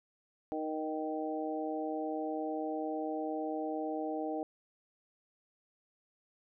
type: harmonic tone with a mistuned harmonic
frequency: 155.56 Hz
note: D#3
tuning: in tune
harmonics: 2 / 3 / 4 / 5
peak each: -37 / -40 / -40 / -40 dBFS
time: 0.52-4.43 s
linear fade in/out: 0 ms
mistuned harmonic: 3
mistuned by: +16 cents
effects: none